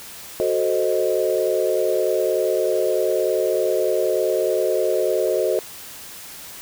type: chord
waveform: sine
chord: F# diminished seventh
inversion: none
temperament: equal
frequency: 370 / 440 / 523.3 / 622.3 Hz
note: F#4 / A4 / C5 / Eb5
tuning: 0 / 0 / 0 / 0 cents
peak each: -23 dBFS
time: 0.4-5.59 s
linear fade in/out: 0 ms
effects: white hiss -38 dBFS RMS until 6.61 s